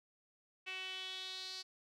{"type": "tone with band-pass filter sweep", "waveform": "sawtooth", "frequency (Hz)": 375.3, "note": "F#4", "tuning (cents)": 25, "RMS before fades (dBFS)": -45, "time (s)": [0.66, 1.63], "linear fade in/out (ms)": 20, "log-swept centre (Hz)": [2600, 4600], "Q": 4.9, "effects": []}